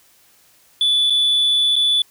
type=tone with dropouts; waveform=sine; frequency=3465 Hz; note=A7; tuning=27 cents flat; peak=-11 dBFS; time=0.81-2.02 s; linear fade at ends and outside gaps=2 ms; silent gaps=1.099-1.104 / 1.757-1.763 s; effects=tanh soft clip ceiling -12 dBFS + white hiss -54 dBFS RMS until 2.1 s